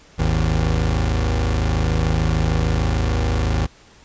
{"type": "tone pair together", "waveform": "25% pulse", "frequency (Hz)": [53.51, 80], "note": ["A1", "D#2"], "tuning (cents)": [-48, 49], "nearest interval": "perfect fifth", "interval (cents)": 697, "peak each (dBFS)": [-16, -16], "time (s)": [0.18, 3.67], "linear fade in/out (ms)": 20, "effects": ["pink hiss -49 dBFS RMS until 4.04 s", "resampled to 16000 Hz"]}